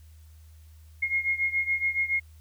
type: beating tone pair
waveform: sine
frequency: 2146 / 2153.1 Hz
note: C7 / C7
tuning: +43 / +49 cents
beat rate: 7.1 Hz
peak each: -26 / -29 dBFS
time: 1.02-2.2 s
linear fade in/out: 10 ms
effects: added 78 Hz sine -48 dBFS peak until 2.4 s + white hiss -64 dBFS RMS until 2.4 s